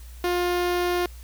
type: tone with notch filter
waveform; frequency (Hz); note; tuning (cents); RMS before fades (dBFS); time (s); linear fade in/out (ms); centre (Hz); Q
sawtooth; 354.2; F4; +24; -24; 0.24-1.06; 2; 7700; 1.4
effects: added 60 Hz sine -39 dBFS peak until 1.23 s + white hiss -52 dBFS RMS until 1.23 s